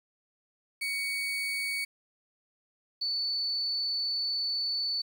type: tone pair in turn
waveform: 35% pulse / sine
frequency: 2241 / 4482 Hz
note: C#7 / C#8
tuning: +18 / +18 cents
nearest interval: octave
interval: 1200 cents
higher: second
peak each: -28 dBFS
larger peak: neither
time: 0.81-1.85 / 3.01-5.02 s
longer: second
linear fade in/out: 10 ms
effects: 10-bit